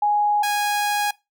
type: tone pair in turn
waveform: sine / sawtooth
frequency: 830.6 / 826 Hz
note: G#5 / G#5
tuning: 0 / -10 cents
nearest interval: unison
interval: 10 cents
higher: first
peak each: -16 dBFS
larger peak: neither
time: 0.02-0.43 / 0.43-1.11 s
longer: second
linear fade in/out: 5 ms
effects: noise-tail reverb RT60 0.2 s tail -20 dB re dry